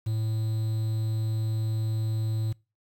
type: tone with quantisation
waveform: triangle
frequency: 110 Hz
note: A2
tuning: in tune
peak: -23 dBFS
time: 0.06-2.53 s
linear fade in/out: 10 ms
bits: 8
effects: noise-tail reverb RT60 0.3 s tail -25 dB re dry